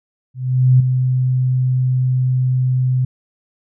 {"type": "tone with ADSR envelope", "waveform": "sine", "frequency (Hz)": 128, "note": "C3", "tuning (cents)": -38, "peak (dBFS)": -6, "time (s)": [0.34, 3.05], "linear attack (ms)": 460, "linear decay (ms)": 5, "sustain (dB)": -7, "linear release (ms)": 5, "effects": []}